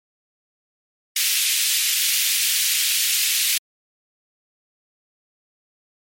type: high-pass noise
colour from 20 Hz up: pink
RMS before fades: -20 dBFS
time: 1.16-3.58 s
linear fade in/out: 5 ms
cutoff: 2400 Hz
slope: 24 dB/octave
effects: MP3 64 kbps